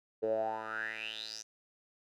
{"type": "tone with band-pass filter sweep", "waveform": "10% pulse", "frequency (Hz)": 110, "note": "A2", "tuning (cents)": 0, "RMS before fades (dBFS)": -37, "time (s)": [0.22, 1.43], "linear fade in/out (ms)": 20, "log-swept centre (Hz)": [450, 6100], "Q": 8.6, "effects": []}